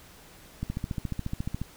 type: click train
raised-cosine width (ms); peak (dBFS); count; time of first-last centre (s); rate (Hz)
5; -18; 15; 0.63-1.616; 14.2
effects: pink hiss -52 dBFS RMS until 1.76 s